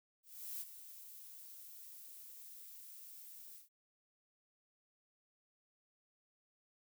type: noise with ADSR envelope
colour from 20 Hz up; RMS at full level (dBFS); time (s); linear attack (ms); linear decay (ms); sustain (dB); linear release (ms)
violet; -43; 0.23-3.69; 380; 34; -11; 140
effects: none